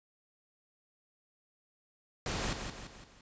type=noise with echo; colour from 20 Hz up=pink; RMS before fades=-35 dBFS; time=2.26-2.53 s; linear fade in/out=2 ms; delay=170 ms; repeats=4; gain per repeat=-6 dB; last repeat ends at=3.21 s; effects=resampled to 16000 Hz